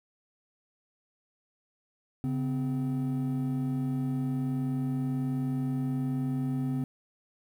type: tone pair together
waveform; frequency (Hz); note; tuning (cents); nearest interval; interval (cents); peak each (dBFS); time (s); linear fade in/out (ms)
triangle; 138.59 / 257.4; C#3 / C4; 0 / -28; major seventh; 1072; -28; 2.24-6.84; 0
effects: tanh soft clip ceiling -18 dBFS + 10-bit